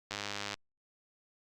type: click train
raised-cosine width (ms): 0.2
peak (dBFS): -19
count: 45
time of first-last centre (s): 0.11-0.541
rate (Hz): 102
effects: Opus 48 kbps